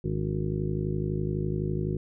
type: harmonic tone with a mistuned harmonic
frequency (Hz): 51.91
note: G#1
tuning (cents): 0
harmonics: 1 / 2 / 3 / 4 / 5 / 6 / 7 / 8 / 9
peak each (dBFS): -36 / -33 / -30 / -37 / -42 / -42 / -33 / -45 / -43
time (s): 0.04-1.97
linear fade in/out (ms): 5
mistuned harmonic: 5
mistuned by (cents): +110
effects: none